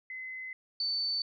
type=tone pair in turn; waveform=sine; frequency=2041 / 4525 Hz; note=C7 / C#8; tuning=-44 / +35 cents; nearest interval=octave + major second; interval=1379 cents; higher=second; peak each=-38 / -29 dBFS; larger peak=second; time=0.1-0.53 / 0.8-1.22 s; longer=first; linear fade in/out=2 ms; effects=none